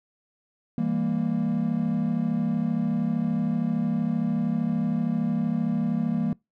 triangle chord, E diminished, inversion none, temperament equal with one note detuned, 164.81 / 200 / 233.1 Hz, E3 / G3 / Bb3, 0 / +35 / 0 cents, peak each -26 / -26 / -23 dBFS, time 0.78-6.33 s, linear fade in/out 2 ms, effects noise-tail reverb RT60 0.2 s tail -24 dB re dry + tanh soft clip ceiling -13 dBFS

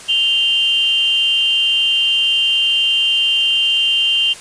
sine tone pair together, 2800 / 3129 Hz, F7 / G7, +4 / -4 cents, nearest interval major second, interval 192 cents, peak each -15 dBFS, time 0.08-4.34 s, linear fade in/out 20 ms, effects white hiss -35 dBFS RMS until 4.4 s + resampled to 22050 Hz

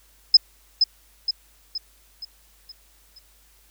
sine tone with echo, 5100 Hz, D#8, 42 cents sharp, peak -7 dBFS, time 0.34-0.37 s, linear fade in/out 5 ms, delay 470 ms, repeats 6, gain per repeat -6 dB, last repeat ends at 3.19 s, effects added 50 Hz sine -58 dBFS peak until 3.7 s + white hiss -58 dBFS RMS until 3.7 s

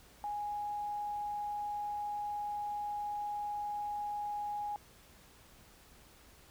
sine tone, 828 Hz, G#5, 5 cents flat, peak -35 dBFS, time 0.24-4.76 s, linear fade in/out 0 ms, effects added 60 Hz sine -66 dBFS peak until 6.5 s + pink hiss -60 dBFS RMS until 6.5 s

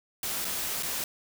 white noise with dropouts, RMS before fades -32 dBFS, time 0.23-1.04 s, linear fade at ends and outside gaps 2 ms, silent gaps 0.447-0.451 / 0.826-0.831 s, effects none

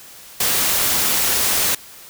white noise, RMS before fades -18 dBFS, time 0.4-1.75 s, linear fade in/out 5 ms, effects white hiss -41 dBFS RMS until 2.09 s

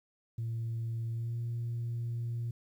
sine tone with pitch glide, 114.7 to 117.65 Hz, A#2 to A#2, -28 to +16 cents, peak -31 dBFS, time 0.38-2.51 s, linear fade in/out 5 ms, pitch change +44 cents, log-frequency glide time 1.12-1.38 s, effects tanh soft clip ceiling -30 dBFS + 11-bit

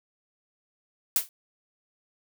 blue noise with exponential decay, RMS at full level -18 dBFS, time 1.16-1.29 s, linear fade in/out 1 ms, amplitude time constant 27 ms, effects none

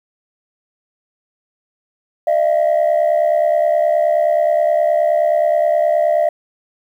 sine tone pair together, 609 / 678.5 Hz, D#5 / E5, -37 / +50 cents, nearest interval major second, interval 187 cents, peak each -13 dBFS, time 2.27-6.29 s, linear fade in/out 5 ms, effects tanh soft clip ceiling -8 dBFS + 8-bit

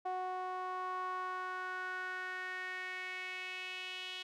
sawtooth tone with band-pass filter sweep, 368.9 Hz, F#4, 5 cents flat, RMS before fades -41 dBFS, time 0.05-4.23 s, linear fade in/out 10 ms, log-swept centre 800 to 3100 Hz, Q 3.9, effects none

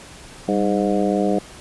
harmonic tone with a mistuned harmonic, 103 Hz, G#2, 14 cents flat, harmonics 2 / 3 / 4 / 5 / 6 / 7, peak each -21 / -23 / -24 / -25 / -26 / -26 dBFS, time 0.48-1.39 s, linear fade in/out 5 ms, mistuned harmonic 2, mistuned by -81 cents, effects pink hiss -41 dBFS RMS until 1.6 s + resampled to 24000 Hz

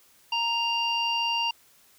harmonic tone, 932.3 Hz, A#5, in tune, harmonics 1 / 3 / 5 / 6, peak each -28 / -26 / -36 / -44 dBFS, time 0.32-1.51 s, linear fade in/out 5 ms, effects white hiss -59 dBFS RMS until 1.98 s

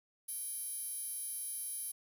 10% pulse tone with high-pass filter, 784 Hz, G5, in tune, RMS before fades -41 dBFS, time 0.28-1.92 s, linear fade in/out 10 ms, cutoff 10000 Hz, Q 4.5, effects 11-bit

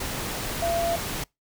sine tone in noise, 678 Hz, E5, 49 cents sharp, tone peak -23 dBFS, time 0.62-0.96 s, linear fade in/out 5 ms, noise pink, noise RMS -31 dBFS, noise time 0-1.24 s, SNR +5 dB, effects noise-tail reverb RT60 0.2 s tail -26 dB re dry

